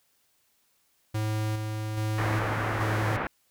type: tone with tremolo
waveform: square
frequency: 108 Hz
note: A2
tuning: 32 cents flat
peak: -27 dBFS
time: 1.14-3.17 s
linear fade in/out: 10 ms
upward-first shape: square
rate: 1.2 Hz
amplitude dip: 35%
type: low-pass noise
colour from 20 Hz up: white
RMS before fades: -31 dBFS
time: 2.18-3.27 s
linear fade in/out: 2 ms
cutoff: 1800 Hz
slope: 24 dB/octave
effects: white hiss -69 dBFS RMS until 3.5 s